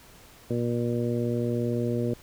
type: harmonic tone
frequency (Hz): 119.4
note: A#2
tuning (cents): +42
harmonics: 1 / 2 / 3 / 4 / 5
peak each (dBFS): -29 / -29 / -31 / -32 / -37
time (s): 0.5-2.14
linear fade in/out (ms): 5
effects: pink hiss -52 dBFS RMS until 2.22 s